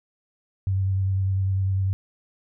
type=tone with vibrato; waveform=sine; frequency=95.9 Hz; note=G2; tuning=37 cents flat; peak=-20 dBFS; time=0.67-1.93 s; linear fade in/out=0 ms; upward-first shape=triangle; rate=10 Hz; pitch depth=24 cents each way; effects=none